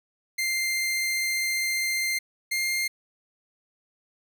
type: tone pair in turn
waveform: sawtooth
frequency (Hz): 2095 / 2112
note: C7 / C7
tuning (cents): +2 / +16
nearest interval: unison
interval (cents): 14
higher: second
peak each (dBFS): -21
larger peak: neither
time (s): 0.38-2.19 / 2.51-2.88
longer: first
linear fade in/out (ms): 10
effects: none